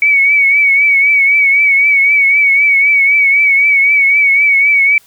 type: tone with vibrato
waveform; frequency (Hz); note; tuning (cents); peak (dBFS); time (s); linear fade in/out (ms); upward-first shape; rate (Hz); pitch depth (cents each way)
sine; 2252; C#7; +27; -6; 0.02-4.98; 2; triangle; 3.9; 62
effects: white hiss -47 dBFS RMS until 5.06 s